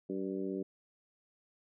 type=harmonic tone with a mistuned harmonic; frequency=95.6 Hz; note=G2; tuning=43 cents flat; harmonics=2 / 3 / 4 / 5 / 6; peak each=-40 / -39 / -38 / -45 / -50 dBFS; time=0.09-0.63 s; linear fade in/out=10 ms; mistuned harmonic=6; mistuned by=+59 cents; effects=none